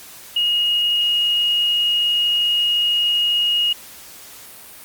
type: tone with quantisation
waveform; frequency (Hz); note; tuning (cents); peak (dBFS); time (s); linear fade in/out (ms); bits
sine; 2873; F7; +48; -15; 0.36-3.73; 5; 7
effects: white hiss -40 dBFS RMS until 4.84 s + Opus 48 kbps